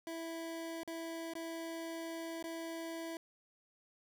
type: tone with dropouts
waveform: 25% pulse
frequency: 329.6 Hz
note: E4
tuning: in tune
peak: -37 dBFS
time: 0.07-3.17 s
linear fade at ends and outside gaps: 1 ms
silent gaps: 0.833-0.876 / 1.336-1.353 / 2.426-2.44 s
effects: none